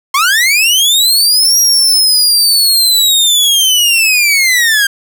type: linear two-way sweep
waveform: sawtooth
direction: up then down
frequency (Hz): 1046.5 to 5700 to 1583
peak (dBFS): -4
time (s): 0.14-4.87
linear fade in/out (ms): 5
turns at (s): 1.58
effects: none